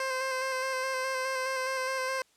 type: tone with vibrato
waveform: 15% pulse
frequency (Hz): 523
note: C5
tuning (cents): -1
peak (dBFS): -23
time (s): 0-2.22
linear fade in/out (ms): 2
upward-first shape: square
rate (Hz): 4.8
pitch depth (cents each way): 18
effects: white hiss -66 dBFS RMS until 2.36 s + low-pass 9000 Hz 12 dB/octave